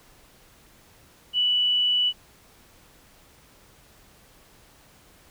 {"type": "tone", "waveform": "sine", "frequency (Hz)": 2960, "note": "F#7", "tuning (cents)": 0, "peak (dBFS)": -19, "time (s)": [1.33, 2.13], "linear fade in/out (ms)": 50, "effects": ["pink hiss -55 dBFS RMS until 5.3 s"]}